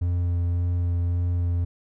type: tone with vibrato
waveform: triangle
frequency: 87.31 Hz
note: F2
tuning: in tune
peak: -19 dBFS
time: 0.01-1.65 s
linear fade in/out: 10 ms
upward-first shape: sine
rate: 1.8 Hz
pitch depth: 12 cents each way
effects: none